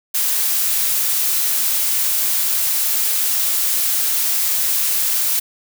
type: noise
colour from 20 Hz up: blue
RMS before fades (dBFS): -18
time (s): 0.14-5.4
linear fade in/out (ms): 10
effects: none